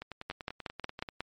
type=two click trains; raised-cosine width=0.3 ms; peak=-24 / -18 dBFS; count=12 / 6; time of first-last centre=0.02-1.088 / 0.3-1.206 s; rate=10.3 / 5.52 Hz; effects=MP3 48 kbps